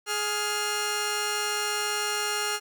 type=tone pair together; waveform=10% pulse; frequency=417.8 / 1405.3 Hz; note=G#4 / F6; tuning=+10 / +10 cents; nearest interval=octave + major sixth; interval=2100 cents; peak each=-21 dBFS; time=0.06-2.6 s; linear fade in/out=50 ms; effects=none